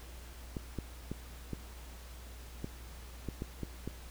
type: clicks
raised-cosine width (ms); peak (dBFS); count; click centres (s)
3; -24; 9; 0.568 / 0.787 / 1.116 / 1.533 / 2.644 / 3.287 / 3.421 / 3.633 / 3.876
effects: added 60 Hz sine -47 dBFS peak until 4.1 s + pink hiss -54 dBFS RMS until 4.1 s